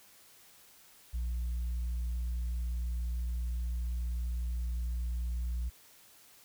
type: tone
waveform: sine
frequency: 59.6 Hz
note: A#1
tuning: 39 cents sharp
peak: -29 dBFS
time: 1.13-5.7 s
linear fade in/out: 20 ms
effects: tanh soft clip ceiling -30 dBFS + white hiss -59 dBFS RMS until 6.44 s